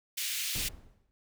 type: high-pass noise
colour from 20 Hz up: pink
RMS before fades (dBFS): -34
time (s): 0.17-0.69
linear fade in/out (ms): 10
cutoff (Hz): 2300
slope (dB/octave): 24
type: noise with exponential decay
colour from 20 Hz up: brown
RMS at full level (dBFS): -34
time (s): 0.55-1.11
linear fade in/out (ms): 0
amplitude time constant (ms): 120
effects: none